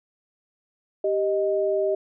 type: tone pair together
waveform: sine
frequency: 392.1 / 622.4 Hz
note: G4 / D#5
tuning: 0 / 0 cents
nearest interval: minor sixth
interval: 800 cents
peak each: -23 dBFS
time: 1.04-1.95 s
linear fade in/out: 5 ms
effects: none